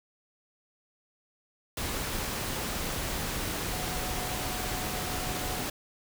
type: tone in noise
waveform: sine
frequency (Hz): 734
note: F#5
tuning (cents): -14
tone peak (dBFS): -41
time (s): 3.72-5.63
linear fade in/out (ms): 5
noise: pink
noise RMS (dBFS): -33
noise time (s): 1.77-5.7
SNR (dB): -11
effects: none